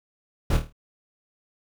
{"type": "noise with echo", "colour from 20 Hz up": "brown", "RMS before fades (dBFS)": -21, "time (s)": [0.5, 0.57], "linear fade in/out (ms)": 5, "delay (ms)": 26, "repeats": 6, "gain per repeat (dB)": -6, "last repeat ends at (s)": 0.726, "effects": []}